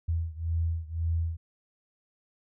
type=beating tone pair; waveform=sine; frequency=82 / 83.9 Hz; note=E2 / E2; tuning=-9 / +31 cents; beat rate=1.9 Hz; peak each=-29 / -31 dBFS; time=0.08-1.37 s; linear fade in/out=10 ms; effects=none